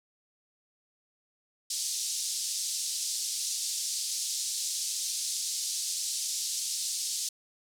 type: band-pass noise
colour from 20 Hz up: pink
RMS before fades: -33 dBFS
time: 1.7-7.29 s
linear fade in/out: 5 ms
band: 4500 to 9600 Hz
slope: 24 dB/octave
effects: none